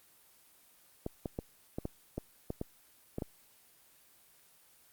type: clicks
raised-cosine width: 2 ms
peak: -22 dBFS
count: 10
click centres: 1.064 / 1.258 / 1.389 / 1.785 / 1.854 / 2.18 / 2.504 / 2.614 / 3.184 / 3.222 s
effects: white hiss -63 dBFS RMS until 4.92 s + Opus 24 kbps